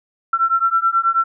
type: beating tone pair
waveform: sine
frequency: 1346 / 1355.3 Hz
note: E6 / E6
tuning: +36 / +48 cents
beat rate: 9.3 Hz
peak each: -17 dBFS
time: 0.33-1.24 s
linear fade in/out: 5 ms
effects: none